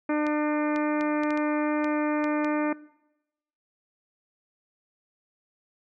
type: harmonic tone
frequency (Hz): 300.2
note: D4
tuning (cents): +38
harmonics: 1 / 2 / 3 / 4 / 5 / 6 / 7 / 8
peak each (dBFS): -24 / -30 / -34 / -36 / -38 / -40 / -41 / -42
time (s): 0.09-2.73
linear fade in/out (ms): 5
type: clicks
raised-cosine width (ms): 0.2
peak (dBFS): -22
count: 9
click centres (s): 0.267 / 0.761 / 1.01 / 1.235 / 1.306 / 1.375 / 1.844 / 2.242 / 2.446
effects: noise-tail reverb RT60 0.9 s tail -21 dB re dry